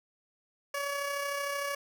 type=tone with amplitude modulation; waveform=15% pulse; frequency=566 Hz; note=C#5; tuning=36 cents sharp; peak=-24 dBFS; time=0.74-1.75 s; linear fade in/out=5 ms; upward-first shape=sine; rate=33.2 Hz; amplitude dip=35%; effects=none